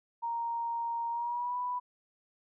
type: tone with pitch glide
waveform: sine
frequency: 932.3 to 987.7 Hz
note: A#5 to B5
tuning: 0 to 0 cents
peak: -31 dBFS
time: 0.22-1.8 s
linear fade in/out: 20 ms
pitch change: +100 cents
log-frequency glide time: 1.1-1.57 s
effects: none